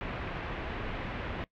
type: low-pass noise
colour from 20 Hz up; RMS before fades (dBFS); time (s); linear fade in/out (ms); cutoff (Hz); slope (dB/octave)
pink; -37; 0.01-1.44; 0; 2800; 24
effects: noise-tail reverb RT60 0.1 s tail -21 dB re dry